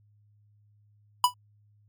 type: tone with exponential decay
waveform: square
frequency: 987.8 Hz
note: B5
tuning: in tune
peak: -14 dBFS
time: 1.24-1.34 s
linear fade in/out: 2 ms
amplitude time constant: 20 ms
effects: added 104 Hz sine -59 dBFS peak until 1.88 s + MP3 96 kbps